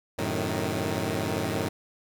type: chord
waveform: 10% pulse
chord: F# diminished seventh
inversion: none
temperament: equal with one note detuned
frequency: 92.5 / 110 / 133.72 / 155.56 Hz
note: F#2 / A2 / C3 / Eb3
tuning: 0 / 0 / +38 / 0 cents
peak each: -23 / -23 / -29 / -24 dBFS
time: 0.18-1.69 s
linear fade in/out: 10 ms
effects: none